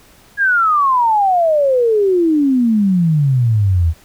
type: exponential sweep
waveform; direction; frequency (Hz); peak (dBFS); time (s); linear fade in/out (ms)
sine; down; 1671 to 78; -10; 0.37-3.94; 50
effects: pink hiss -47 dBFS RMS until 4.04 s